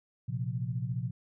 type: chord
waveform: sine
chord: Bb suspended second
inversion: none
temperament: equal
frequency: 116.54 / 130.81 / 174.61 Hz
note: Bb2 / C3 / F3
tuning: 0 / 0 / 0 cents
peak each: -34 / -34 / -39 dBFS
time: 0.28-1.11 s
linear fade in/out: 10 ms
effects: none